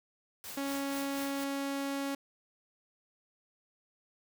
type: noise with tremolo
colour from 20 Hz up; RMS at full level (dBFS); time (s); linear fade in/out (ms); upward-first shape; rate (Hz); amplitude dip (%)
white; -43; 0.44-1.44; 0; sine; 4.2; 70
type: tone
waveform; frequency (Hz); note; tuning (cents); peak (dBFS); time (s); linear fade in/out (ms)
sawtooth; 277.2; C#4; 0; -29; 0.57-2.15; 5
effects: none